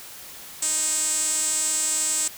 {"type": "tone with band-pass filter", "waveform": "sawtooth", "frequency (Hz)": 311.1, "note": "D#4", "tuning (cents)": 0, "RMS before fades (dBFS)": -24, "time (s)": [0.62, 2.28], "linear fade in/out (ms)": 5, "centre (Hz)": 7900, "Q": 7.4, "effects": ["white hiss -41 dBFS RMS until 2.37 s"]}